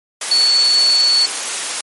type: tone in noise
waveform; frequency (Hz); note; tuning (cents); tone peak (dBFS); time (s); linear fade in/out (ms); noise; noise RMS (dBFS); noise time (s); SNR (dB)
sine; 4435; C#8; 0; -10; 0.31-1.26; 5; white; -21; 0.21-1.81; +8
effects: high-pass 400 Hz 12 dB/octave + MP3 48 kbps